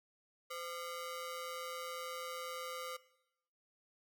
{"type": "ring-modulated tone", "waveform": "sawtooth", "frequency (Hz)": 858, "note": "A5", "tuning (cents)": -44, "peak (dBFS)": -35, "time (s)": [0.5, 2.97], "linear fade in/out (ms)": 10, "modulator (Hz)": 345, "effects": ["noise-tail reverb RT60 0.9 s tail -20 dB re dry"]}